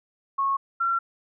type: tone pair in turn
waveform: sine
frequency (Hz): 1096 / 1363.3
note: C#6 / F6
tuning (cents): -20 / -42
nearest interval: major third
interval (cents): 378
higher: second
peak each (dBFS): -21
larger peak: neither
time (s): 0.38-0.57 / 0.8-0.99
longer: neither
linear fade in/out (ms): 10
effects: none